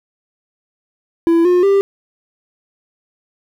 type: tone with pitch steps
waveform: triangle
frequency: 334.3 / 357.5 / 395.5 Hz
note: E4 / F4 / G4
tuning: +24 / +41 / +15 cents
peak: -7 dBFS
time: 1.27-1.81 s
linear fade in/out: 0 ms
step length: 180 ms
effects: 8-bit